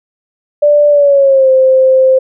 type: tone with pitch glide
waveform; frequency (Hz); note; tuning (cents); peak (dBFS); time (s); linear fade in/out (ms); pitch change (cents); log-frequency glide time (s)
sine; 587.3 to 523.2; D5 to C5; 0 to 0; -4; 0.62-2.19; 10; -200; 0.89-1.5
effects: none